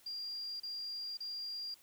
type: tone bursts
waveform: sine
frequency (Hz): 4784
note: D8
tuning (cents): +31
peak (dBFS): -39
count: 3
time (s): 0.06-1.744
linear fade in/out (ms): 5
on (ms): 540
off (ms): 32
effects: white hiss -64 dBFS RMS until 1.82 s